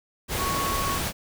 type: tone in noise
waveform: sine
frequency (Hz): 1108.7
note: C#6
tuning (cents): 0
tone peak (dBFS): -27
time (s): 0.37-1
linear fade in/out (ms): 50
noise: pink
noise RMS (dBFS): -28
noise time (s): 0.28-1.13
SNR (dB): -2
effects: none